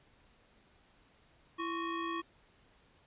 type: ring-modulated tone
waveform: 35% pulse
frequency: 727 Hz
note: F#5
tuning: 31 cents flat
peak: -30 dBFS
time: 1.58-2.22 s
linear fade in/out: 20 ms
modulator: 393 Hz
effects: pink hiss -66 dBFS RMS until 3.06 s + resampled to 8000 Hz